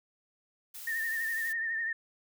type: noise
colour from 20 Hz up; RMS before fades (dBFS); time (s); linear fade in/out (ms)
blue; -44; 0.74-1.53; 10
type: tone with vibrato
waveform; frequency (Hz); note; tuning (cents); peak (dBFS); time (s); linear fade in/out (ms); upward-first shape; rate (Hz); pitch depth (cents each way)
sine; 1818; A#6; -44; -30; 0.87-1.93; 5; triangle; 12; 59
effects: none